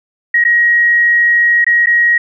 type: tone with dropouts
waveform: sine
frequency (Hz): 1893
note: A#6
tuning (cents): +26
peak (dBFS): -7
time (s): 0.34-2.18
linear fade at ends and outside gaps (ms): 5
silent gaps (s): 0.44-0.449 / 1.645-1.665 / 1.86-1.869
effects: none